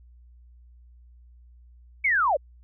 sine linear sweep, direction down, 2288 to 493.9 Hz, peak -19 dBFS, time 2.04-2.37 s, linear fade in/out 10 ms, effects added 60 Hz sine -49 dBFS peak until 2.63 s

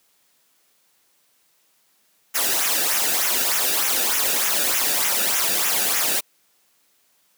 white noise with flanger, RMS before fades -21 dBFS, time 2.34-6.21 s, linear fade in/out 20 ms, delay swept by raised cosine 0.22 to 0.97 ms, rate 3.3 Hz, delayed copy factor -0.65, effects white hiss -63 dBFS RMS until 7.37 s + high-pass 150 Hz 12 dB/octave

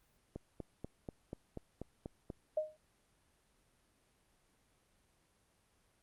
click train, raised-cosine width 2 ms, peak -29 dBFS, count 9, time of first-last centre 0.36-2.302 s, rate 4.12 Hz
sine tone with exponential decay, 618 Hz, D#5, 12 cents flat, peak -28 dBFS, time 2.57-2.77 s, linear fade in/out 5 ms, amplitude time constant 43 ms
effects pink hiss -73 dBFS RMS until 6.02 s + Opus 32 kbps

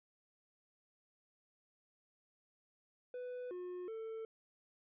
triangle tone with pitch steps, 496.9 / 360.1 / 445.7 Hz, B4 / F#4 / A4, +11 / -47 / +22 cents, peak -40 dBFS, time 3.14-4.25 s, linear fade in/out 2 ms, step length 370 ms, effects resampled to 8000 Hz

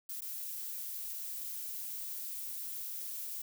violet noise with dropouts, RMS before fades -41 dBFS, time 0.09-3.42 s, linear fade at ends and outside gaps 5 ms, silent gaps 0.208-0.218 s, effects none

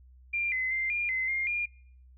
sine tone with pitch steps, 2386 / 2040 / 2089 / 2408 / 2053 / 2120 / 2412 Hz, D7 / C7 / C7 / D7 / C7 / C7 / D7, +27 / -44 / -3 / +43 / -33 / +22 / +46 cents, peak -27 dBFS, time 0.33-1.66 s, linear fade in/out 10 ms, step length 190 ms, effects noise-tail reverb RT60 0.6 s tail -24 dB re dry + added 63 Hz sine -52 dBFS peak until 2.17 s

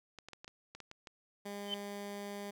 clicks, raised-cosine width 0.2 ms, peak -31 dBFS, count 9, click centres 0.187 / 0.286 / 0.333 / 0.445 / 0.479 / 0.75 / 0.803 / 0.914 / 1.072 s
15% pulse tone, 202.6 Hz, G#3, 43 cents flat, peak -35 dBFS, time 1.45-2.51 s, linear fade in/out 10 ms
sine tone with exponential growth, 3079 Hz, G7, 32 cents flat, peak -30 dBFS, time 1.62-1.74 s, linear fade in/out 1 ms, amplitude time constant 24 ms
effects none

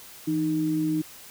sine tone pair together, 164.3 / 310.2 Hz, E3 / D#4, -5 / -5 cents, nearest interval major seventh, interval 1100 cents, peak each -30 / -23 dBFS, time 0.27-1.02 s, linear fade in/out 10 ms, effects white hiss -46 dBFS RMS until 1.3 s

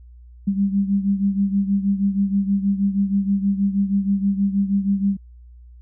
sine beating tone pair, 196.6 / 202.9 Hz, G3 / G#3, +5 / -40 cents, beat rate 6.3 Hz, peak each -18 / -23 dBFS, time 0.47-5.17 s, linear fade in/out 10 ms, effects added 60 Hz sine -41 dBFS peak until 5.81 s

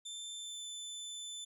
25% pulse tone with pitch glide, 3553 to 3518 Hz, A7 to A7, +16 to -1 cents, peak -38 dBFS, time 0.05-1.45 s, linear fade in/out 10 ms, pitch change -17 cents, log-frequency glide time 0.35-0.67 s, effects none

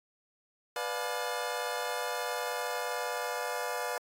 25% pulse chord, B diminished seventh, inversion none, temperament just, 493.9 / 592.7 / 711.2 / 853.4 Hz, B4 / D5 / F5 / Ab5, 0 / +16 / +31 / +47 cents, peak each -33 / -35 / -34 / -36 dBFS, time 0.76-3.98 s, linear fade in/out 2 ms, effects AAC 48 kbps

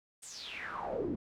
brown noise with band-pass filter sweep, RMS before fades -39 dBFS, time 0.22-1.16 s, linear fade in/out 10 ms, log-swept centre 8800 to 250 Hz, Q 6.6, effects none

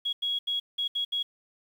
sine tone bursts at uneven times, 3322 Hz, G#7, in tune, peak -26 dBFS, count 6, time 0.05-0.13 / 0.22-0.39 / 0.47-0.6 / 0.78-0.88 / 0.95-1.05 / 1.12-1.23 s, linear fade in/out 10 ms, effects 9-bit

